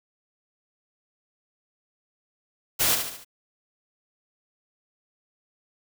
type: noise with echo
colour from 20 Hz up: white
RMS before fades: -22 dBFS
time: 2.79-2.96 s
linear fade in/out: 20 ms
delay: 72 ms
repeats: 4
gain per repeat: -6 dB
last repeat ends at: 3.248 s
effects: none